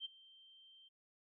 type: tone with ADSR envelope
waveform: sine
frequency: 3136 Hz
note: G7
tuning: in tune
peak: -39 dBFS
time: 0-0.89 s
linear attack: 51 ms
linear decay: 17 ms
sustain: -21 dB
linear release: 16 ms
effects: none